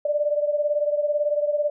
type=beating tone pair; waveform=sine; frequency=587.3 / 605.3 Hz; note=D5 / D#5; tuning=0 / -48 cents; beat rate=18 Hz; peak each=-21 / -26 dBFS; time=0.05-1.7 s; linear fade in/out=5 ms; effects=none